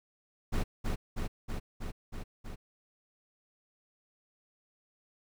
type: noise with echo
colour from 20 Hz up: brown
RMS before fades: -29 dBFS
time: 0.52-0.64 s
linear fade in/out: 20 ms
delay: 320 ms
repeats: 6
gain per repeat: -2 dB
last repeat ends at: 2.56 s
effects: none